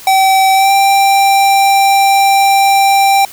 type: tone with pitch glide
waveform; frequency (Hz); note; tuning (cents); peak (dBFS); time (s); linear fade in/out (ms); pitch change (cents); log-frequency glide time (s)
square; 769 to 787; G5 to G5; -33 to +7; -7; 0.07-3.25; 2; +40; 0.53-0.72
effects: white hiss -33 dBFS RMS until 3.32 s